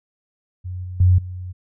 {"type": "tone with level steps", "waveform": "sine", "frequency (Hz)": 91, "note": "F#2", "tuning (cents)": -28, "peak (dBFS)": [-26, -28, -10, -28], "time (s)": [0.64, 1.53], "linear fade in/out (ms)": 20, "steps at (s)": [0.84, 1, 1.18], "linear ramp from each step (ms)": 5, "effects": []}